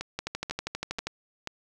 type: two click trains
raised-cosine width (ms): 0.2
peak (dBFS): -14 / -16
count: 12 / 4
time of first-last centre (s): 0.19-1.07 / 0.01-1.473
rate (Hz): 12.5 / 2.05
effects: none